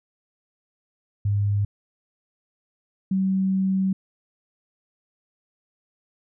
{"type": "tone pair in turn", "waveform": "sine", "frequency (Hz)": [101.8, 190.74], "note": ["G#2", "G3"], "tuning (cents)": [-34, -47], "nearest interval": "major seventh", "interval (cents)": 1087, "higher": "second", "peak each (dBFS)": -19, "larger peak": "neither", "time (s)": [[1.25, 1.65], [3.11, 3.93]], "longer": "second", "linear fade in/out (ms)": 5, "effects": []}